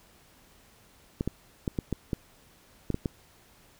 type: clicks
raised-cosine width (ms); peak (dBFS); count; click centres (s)
3; -15; 9; 1.209 / 1.276 / 1.678 / 1.788 / 1.927 / 2.132 / 2.903 / 2.944 / 3.058
effects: pink hiss -59 dBFS RMS until 3.79 s